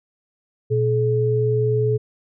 sine tone pair together, 120 / 427.6 Hz, B2 / A4, -49 / -49 cents, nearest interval octave + minor seventh, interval 2200 cents, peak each -19 dBFS, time 0.7-1.98 s, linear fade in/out 20 ms, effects none

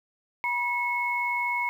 sine tone pair together, 967 / 2188 Hz, B5 / C#7, -37 / -23 cents, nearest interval octave + major second, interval 1414 cents, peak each -28 / -27 dBFS, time 0.44-1.69 s, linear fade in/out 0 ms, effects 9-bit

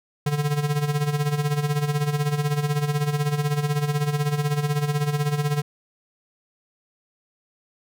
square tone with tremolo, 146.83 Hz, D3, in tune, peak -19 dBFS, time 0.26-5.62 s, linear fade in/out 5 ms, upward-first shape sine, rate 16 Hz, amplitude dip 70%, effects none

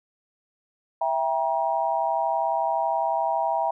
sine chord, E diminished, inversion none, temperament just, 659.3 / 791.1 / 949.3 Hz, E5 / G5 / Bb5, 0 / +16 / +31 cents, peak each -26 dBFS, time 1.01-3.71 s, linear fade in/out 5 ms, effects none

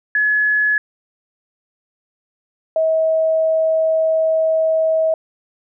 sine tone pair in turn, 1700 / 640.8 Hz, G#6 / E5, +40 / -49 cents, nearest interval octave + perfect fourth, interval 1689 cents, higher first, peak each -13 dBFS, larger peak neither, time 0.15-0.78 / 2.76-5.14 s, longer second, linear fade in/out 2 ms, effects none

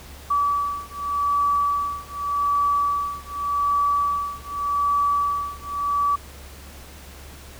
sine beating tone pair, 1148 / 1148.85 Hz, D6 / D6, -40 / -38 cents, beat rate 0.85 Hz, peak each -23 dBFS, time 0.3-6.16 s, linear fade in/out 10 ms, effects added 70 Hz sine -42 dBFS peak until 7.59 s + pink hiss -44 dBFS RMS until 7.59 s

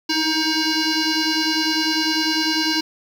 sine tone with frequency modulation, 2217 Hz, C#7, in tune, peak -15 dBFS, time 0.09-2.81 s, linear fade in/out 10 ms, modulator 632 Hz, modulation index 4.9, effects tanh soft clip ceiling -16 dBFS + 7-bit

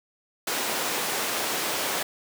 pink high-pass noise, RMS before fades -28 dBFS, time 0.47-2.03 s, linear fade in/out 5 ms, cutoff 380 Hz, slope 12 dB/octave, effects none

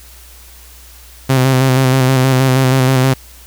sawtooth tone with vibrato, 130.81 Hz, C3, in tune, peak -5 dBFS, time 1.29-3.14 s, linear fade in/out 10 ms, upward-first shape square, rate 6.3 Hz, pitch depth 31 cents each way, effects added 60 Hz sine -39 dBFS peak until 3.46 s + white hiss -41 dBFS RMS until 3.46 s

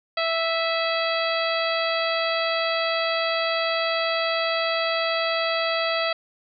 harmonic tone with a mistuned harmonic, 659.3 Hz, E5, in tune, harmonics 1 / 2 / 3 / 4 / 5 / 6 / 7, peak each -25 / -28 / -30 / -31 / -32 / -33 / -33 dBFS, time 0.17-6.13 s, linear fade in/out 5 ms, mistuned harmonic 4, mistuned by -30 cents, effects none

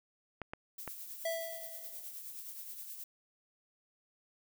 clicks, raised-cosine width 0.5 ms, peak -25 dBFS, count 3, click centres 0.417 / 0.535 / 0.877 s
violet noise with tremolo, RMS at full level -44 dBFS, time 0.78-3.04 s, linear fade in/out 5 ms, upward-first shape triangle, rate 9.5 Hz, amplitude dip 50%
square tone with exponential decay, 659.3 Hz, E5, in tune, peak -32 dBFS, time 1.25-2.13 s, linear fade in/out 5 ms, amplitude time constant 190 ms
effects none

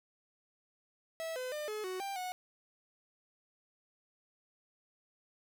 45% pulse tone with pitch steps, 651 / 508 / 601 / 426.6 / 371.1 / 790 / 733 Hz, E5 / B4 / D5 / G#4 / F#4 / G5 / F#5, -22 / +49 / +40 / +46 / +5 / +13 / -16 cents, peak -37 dBFS, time 1.2-2.32 s, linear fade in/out 0 ms, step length 160 ms, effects none

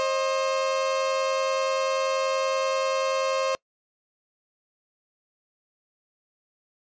30% pulse tone pair together, 531.9 / 622.3 Hz, C5 / D#5, +28 / 0 cents, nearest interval minor third, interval 272 cents, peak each -21 / -28 dBFS, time 0-3.55 s, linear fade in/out 0 ms, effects noise-tail reverb RT60 0.1 s tail -26 dB re dry + resampled to 16000 Hz

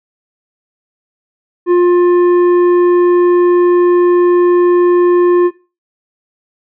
sine tone with tanh clipping, 353.2 Hz, F4, 20 cents sharp, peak -7 dBFS, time 1.66-5.51 s, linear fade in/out 50 ms, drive 8 dB, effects noise-tail reverb RT60 0.3 s tail -17 dB re dry

